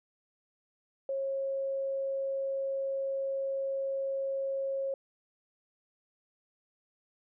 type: tone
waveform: sine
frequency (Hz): 543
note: C#5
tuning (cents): -36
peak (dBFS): -30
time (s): 1.09-4.94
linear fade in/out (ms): 2
effects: none